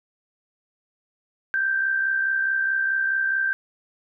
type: tone with amplitude modulation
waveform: sine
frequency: 1568 Hz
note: G6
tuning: in tune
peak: -18 dBFS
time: 1.54-3.53 s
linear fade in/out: 0 ms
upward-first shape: sine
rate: 64.7 Hz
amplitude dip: 45%
effects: none